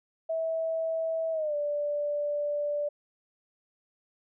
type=tone with pitch glide; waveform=sine; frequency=650 to 585.8 Hz; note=E5 to D5; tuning=-24 to -5 cents; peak=-27 dBFS; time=0.29-2.89 s; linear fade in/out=10 ms; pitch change=-181 cents; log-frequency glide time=1.32-1.55 s; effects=none